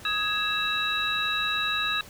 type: tone cluster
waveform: sine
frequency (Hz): 1260 / 1663 / 2654 / 3860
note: D#6 / G#6 / E7 / B7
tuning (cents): +21 / +2 / +11 / -40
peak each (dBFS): -31 / -30 / -31 / -28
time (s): 0.05-2.01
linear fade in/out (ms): 2
effects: pink hiss -47 dBFS RMS until 2.09 s